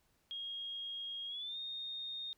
sine tone with pitch glide, 3264 to 3685 Hz, G#7 to A#7, -31 to -21 cents, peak -40 dBFS, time 0.31-2.33 s, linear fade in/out 0 ms, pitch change +210 cents, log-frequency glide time 1.27-1.58 s, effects pink hiss -75 dBFS RMS until 2.37 s

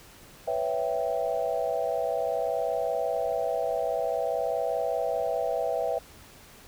sine chord, C# half-diminished seventh, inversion third, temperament equal, 493.9 / 554.4 / 659.3 / 784 Hz, B4 / C#5 / E5 / G5, 0 / 0 / 0 / 0 cents, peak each -31 / -32 / -29 / -33 dBFS, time 0.47-5.99 s, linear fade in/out 10 ms, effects pink hiss -51 dBFS RMS until 6.67 s

